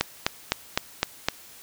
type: click train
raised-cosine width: 0.2 ms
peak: -3 dBFS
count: 6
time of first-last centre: 0.01-1.286 s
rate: 3.92 Hz
effects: white hiss -48 dBFS RMS until 1.62 s